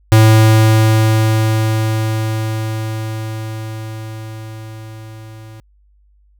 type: tone with level ramp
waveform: square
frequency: 110 Hz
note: A2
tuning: in tune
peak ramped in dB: -5 to -34 dBFS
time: 0.12-5.6 s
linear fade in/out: 0 ms
effects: added 50 Hz sine -49 dBFS peak until 6.39 s